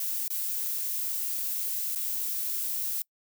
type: noise with dropouts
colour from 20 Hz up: violet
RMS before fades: -31 dBFS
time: 0-3.02 s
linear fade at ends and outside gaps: 2 ms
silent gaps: 0.28-0.303 / 1.951-1.957 s
effects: noise-tail reverb RT60 0.1 s tail -26 dB re dry